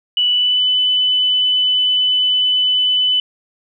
sine tone with pitch glide, 2960 to 3003 Hz, F#7 to F#7, 0 to +25 cents, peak -12 dBFS, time 0.17-3.2 s, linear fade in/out 2 ms, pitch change +25 cents, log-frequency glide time 0.29-0.66 s, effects none

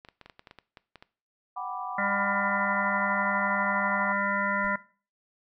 clicks, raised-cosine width 0.3 ms, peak -30 dBFS, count 12, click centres 0.049 / 0.087 / 0.213 / 0.26 / 0.298 / 0.394 / 0.472 / 0.511 / 0.587 / 0.772 / 0.957 / 1.025 s
sine chord, G major seventh, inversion third, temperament equal with one note detuned, 740 / 791.3 / 987.8 / 1174.7 Hz, F#5 / G5 / B5 / D6, 0 / +16 / 0 / 0 cents, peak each -36 / -40 / -37 / -37 dBFS, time 1.56-4.13 s, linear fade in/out 10 ms
harmonic tone, 200 Hz, G3, 35 cents sharp, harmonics 1 / 3 / 5 / 7 / 9 / 10, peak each -34 / -34 / -32 / -31 / -33 / -33 dBFS, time 1.98-4.76 s, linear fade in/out 5 ms
brown noise with exponential decay, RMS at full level -45 dBFS, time 4.64-4.81 s, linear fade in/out 2 ms, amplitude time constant 35 ms
effects noise-tail reverb RT60 0.4 s tail -19 dB re dry

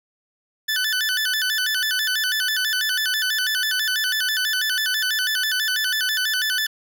20% pulse tone with vibrato, 1621 Hz, G#6, 42 cents flat, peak -15 dBFS, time 0.68-6.67 s, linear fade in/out 10 ms, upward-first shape square, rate 6.1 Hz, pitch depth 130 cents each way, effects none

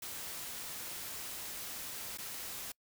white noise with dropouts, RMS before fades -43 dBFS, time 0.02-2.72 s, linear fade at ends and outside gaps 5 ms, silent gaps 2.175-2.183 s, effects noise-tail reverb RT60 0.1 s tail -26 dB re dry

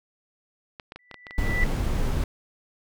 clicks, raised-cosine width 0.3 ms, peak -23 dBFS, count 10, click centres 0.798 / 0.921 / 0.96 / 1.113 / 1.143 / 1.268 / 1.309 / 1.507 / 1.632 / 1.663 s
sine tone with exponential growth, 1975.5 Hz, B6, in tune, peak -22 dBFS, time 0.99-1.64 s, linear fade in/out 2 ms, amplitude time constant 140 ms
brown noise, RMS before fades -24 dBFS, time 1.38-2.24 s, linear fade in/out 2 ms
effects none

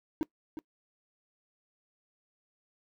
triangle tone with echo, 311.1 Hz, D#4, in tune, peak -24 dBFS, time 0.21-0.23 s, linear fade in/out 0 ms, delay 360 ms, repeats 1, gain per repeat -10 dB, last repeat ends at 0.59 s, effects noise-tail reverb RT60 0.1 s tail -22 dB re dry

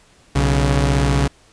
sawtooth tone pair together, 62.3 / 139.86 Hz, B1 / C#3, +16 / +16 cents, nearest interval octave + major second, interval 1400 cents, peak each -13 dBFS, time 0.35-1.28 s, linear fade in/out 10 ms, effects pink hiss -52 dBFS RMS until 1.52 s + resampled to 22050 Hz

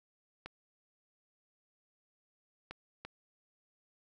clicks, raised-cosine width 0.3 ms, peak -27 dBFS, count 3, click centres 0.46 / 2.71 / 3.05 s, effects none

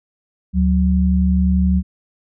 sine tone pair together, 73.42 / 185 Hz, D2 / F#3, 0 / 0 cents, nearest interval octave + major third, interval 1600 cents, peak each -15 dBFS, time 0.53-1.83 s, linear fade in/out 50 ms, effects none

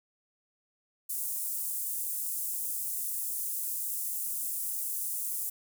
pink high-pass noise, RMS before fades -34 dBFS, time 1.09-5.5 s, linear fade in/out 10 ms, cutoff 9000 Hz, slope 24 dB/octave, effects none

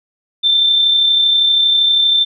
sine tone with amplitude modulation, 3562 Hz, A7, 21 cents sharp, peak -8 dBFS, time 0.43-2.25 s, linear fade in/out 20 ms, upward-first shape sine, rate 32.6 Hz, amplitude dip 30%, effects none

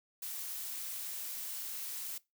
blue noise, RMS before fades -41 dBFS, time 0.22-2.18 s, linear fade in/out 5 ms, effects noise-tail reverb RT60 0.2 s tail -20 dB re dry

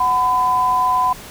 sine tone pair together, 740.6 / 1008 Hz, F#5 / B5, +1 / +35 cents, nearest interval perfect fourth, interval 534 cents, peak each -21 / -14 dBFS, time 0-1.13 s, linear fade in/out 5 ms, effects pink hiss -36 dBFS RMS until 1.3 s

